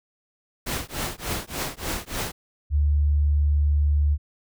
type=noise with tremolo; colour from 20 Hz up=pink; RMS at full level=-26 dBFS; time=0.66-2.32 s; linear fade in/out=10 ms; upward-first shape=triangle; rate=3.4 Hz; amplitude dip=100%
type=tone; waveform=sine; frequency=73.3 Hz; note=D2; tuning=3 cents flat; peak=-17 dBFS; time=2.7-4.18 s; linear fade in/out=50 ms
effects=none